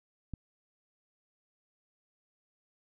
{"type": "click", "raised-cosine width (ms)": 5, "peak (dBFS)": -26, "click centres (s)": 0.337, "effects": []}